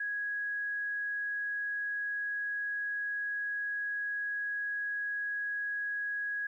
sine tone, 1661 Hz, G#6, in tune, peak -32 dBFS, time 0-6.47 s, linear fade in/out 5 ms, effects 12-bit

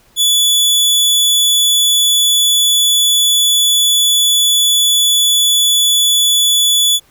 sawtooth tone, 3440 Hz, A7, 40 cents flat, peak -6 dBFS, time 0.16-7 s, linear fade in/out 50 ms, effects pink hiss -51 dBFS RMS until 7.1 s

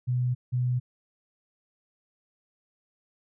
sine tone pair in turn, 124.6 / 124.6 Hz, B2 / B2, +16 / +16 cents, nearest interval unison, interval 0 cents, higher neither, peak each -23 dBFS, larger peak neither, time 0.07-0.35 / 0.52-0.8 s, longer neither, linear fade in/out 20 ms, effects none

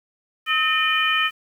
harmonic tone with a mistuned harmonic, 608 Hz, D#5, 40 cents flat, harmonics 2 / 3 / 4 / 5, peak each -23 / -23 / -23 / -23 dBFS, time 0.46-1.31 s, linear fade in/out 50 ms, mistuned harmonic 2, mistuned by +89 cents, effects 8-bit

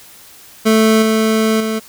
25% pulse tone with level steps, 220 Hz, A3, in tune, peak -5 / -8 / -13 dBFS, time 0.65-1.8 s, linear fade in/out 20 ms, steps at 1.02 / 1.6 s, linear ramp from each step 5 ms, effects white hiss -41 dBFS RMS until 1.88 s

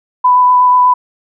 sine tone with vibrato, 996 Hz, B5, 14 cents sharp, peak -5 dBFS, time 0.24-0.94 s, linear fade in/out 10 ms, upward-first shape sine, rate 8.2 Hz, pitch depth 10 cents each way, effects none

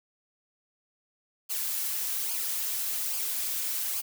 blue noise with flanger, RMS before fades -31 dBFS, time 1.49-4.02 s, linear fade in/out 20 ms, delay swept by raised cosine 0.52 to 5.72 ms, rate 1.2 Hz, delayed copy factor -0.6, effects none

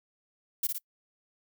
violet noise with echo, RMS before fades -28 dBFS, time 0.63-0.67 s, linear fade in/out 5 ms, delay 57 ms, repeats 2, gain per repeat -4 dB, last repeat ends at 0.784 s, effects noise-tail reverb RT60 0.1 s tail -26 dB re dry

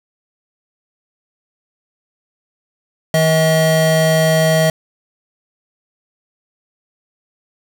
square tone pair together, 160.1 / 638 Hz, D#3 / D#5, +50 / +43 cents, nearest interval 2 octaves, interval 2393 cents, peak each -15 / -14 dBFS, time 3.14-4.7 s, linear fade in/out 2 ms, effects none

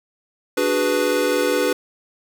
square chord, G# half-diminished seventh, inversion second, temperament equal, 293.7 / 370 / 415.3 / 493.9 Hz, D4 / F#4 / G#4 / B4, 0 / 0 / 0 / 0 cents, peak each -25 / -25 / -25 / -21 dBFS, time 0.57-1.73 s, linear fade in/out 5 ms, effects none

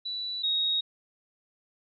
sine tone pair in turn, 3952 / 3767 Hz, B7 / A#7, 0 / +17 cents, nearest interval minor second, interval 83 cents, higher first, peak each -31 / -24 dBFS, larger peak second, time 0.05-0.43 / 0.43-0.81 s, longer neither, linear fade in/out 10 ms, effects none

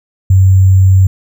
sine tone with sample-and-hold, 94.6 Hz, F#2, 39 cents sharp, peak -3 dBFS, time 0.3-1.07 s, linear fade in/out 5 ms, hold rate 7350 Hz, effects none

